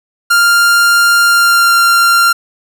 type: tone with pitch glide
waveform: 45% pulse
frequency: 1396.9 to 1384 Hz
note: F6 to F6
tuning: 0 to -16 cents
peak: -6 dBFS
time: 0.3-2.33 s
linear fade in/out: 10 ms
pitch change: -16 cents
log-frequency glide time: 1.25-1.77 s
effects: none